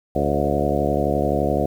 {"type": "harmonic tone with a mistuned harmonic", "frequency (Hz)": 71.8, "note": "D2", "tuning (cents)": -39, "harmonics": [1, 2, 3, 4, 5, 6, 7, 8, 9, 10], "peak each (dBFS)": [-27, -27, -27, -27, -27, -27, -27, -27, -27, -27], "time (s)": [0.15, 1.66], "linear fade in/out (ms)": 5, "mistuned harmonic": 8, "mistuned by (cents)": -34, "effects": ["8-bit"]}